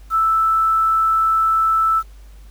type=tone with quantisation; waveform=sine; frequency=1318.5 Hz; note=E6; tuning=in tune; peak=-13 dBFS; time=0.1-2.03 s; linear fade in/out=50 ms; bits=7; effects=added 50 Hz sine -38 dBFS peak until 2.5 s + pink hiss -54 dBFS RMS until 2.5 s